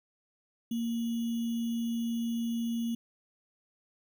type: tone with sample-and-hold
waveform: sine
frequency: 231.9 Hz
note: A#3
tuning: 9 cents flat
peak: -29 dBFS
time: 0.71-2.95 s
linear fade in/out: 5 ms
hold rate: 3150 Hz
effects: none